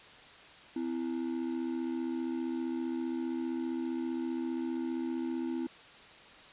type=ring-modulated tone; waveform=triangle; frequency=293.7 Hz; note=D4; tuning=in tune; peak=-27 dBFS; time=0.76-5.67 s; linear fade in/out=2 ms; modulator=37.6 Hz; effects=white hiss -53 dBFS RMS until 6.52 s + resampled to 8000 Hz